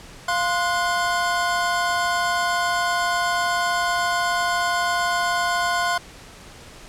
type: tone cluster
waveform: square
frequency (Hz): 698 / 1044 / 1460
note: F5 / C6 / F#6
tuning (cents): -1 / -4 / -24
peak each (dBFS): -25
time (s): 0.28-5.98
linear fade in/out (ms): 5
effects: pink hiss -43 dBFS RMS until 6.88 s + low-pass 9000 Hz 12 dB/octave